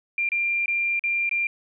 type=tone with dropouts; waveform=sine; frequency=2384 Hz; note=D7; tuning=25 cents sharp; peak=-21 dBFS; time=0.18-1.47 s; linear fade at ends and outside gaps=2 ms; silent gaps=0.29-0.318 / 0.659-0.68 / 0.994-1.038 / 1.293-1.312 s; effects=none